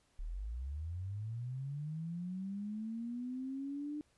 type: linear sweep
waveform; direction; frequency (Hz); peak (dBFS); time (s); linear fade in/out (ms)
sine; up; 34.65 to 301.2; -38; 0.19-4.01; 0
effects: pink hiss -73 dBFS RMS until 4.17 s + resampled to 24000 Hz